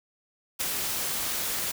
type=noise with ADSR envelope; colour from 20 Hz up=white; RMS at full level=-26 dBFS; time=0.59-1.72 s; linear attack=22 ms; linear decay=6 ms; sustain=-4 dB; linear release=12 ms; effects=none